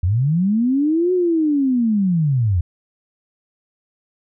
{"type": "linear two-way sweep", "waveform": "sine", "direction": "up then down", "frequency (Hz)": [80.8, 370, 80.8], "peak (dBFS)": -14, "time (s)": [0.03, 2.61], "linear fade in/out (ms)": 5, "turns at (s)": 1.13, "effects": []}